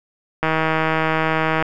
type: click train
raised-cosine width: 0.5 ms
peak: -4 dBFS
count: 191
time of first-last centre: 0.43-1.625 s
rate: 159 Hz
effects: none